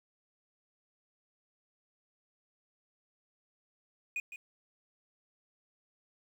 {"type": "tone with echo", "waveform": "triangle", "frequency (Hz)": 2472, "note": "D#7", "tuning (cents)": -12, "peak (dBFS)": -31, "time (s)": [4.16, 4.2], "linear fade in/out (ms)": 2, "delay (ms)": 160, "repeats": 1, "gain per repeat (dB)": -10, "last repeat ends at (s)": 4.36, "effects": ["10-bit"]}